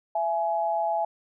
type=tone pair together; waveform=sine; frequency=669 / 841 Hz; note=E5 / G#5; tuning=+25 / +22 cents; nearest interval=major third; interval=397 cents; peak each=-26 dBFS; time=0.15-1.05 s; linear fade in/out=5 ms; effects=none